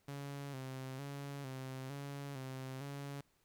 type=tone with vibrato; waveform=sawtooth; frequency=136.1 Hz; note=C#3; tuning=31 cents flat; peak=-39 dBFS; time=0.08-3.21 s; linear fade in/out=5 ms; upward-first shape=square; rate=1.1 Hz; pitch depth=59 cents each way; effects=pink hiss -75 dBFS RMS until 3.44 s